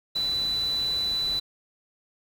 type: tone in noise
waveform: sine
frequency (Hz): 3980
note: B7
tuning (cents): +13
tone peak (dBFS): -24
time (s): 0.15-1.4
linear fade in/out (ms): 10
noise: pink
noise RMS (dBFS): -41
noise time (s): 0.15-1.4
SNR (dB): +14
effects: none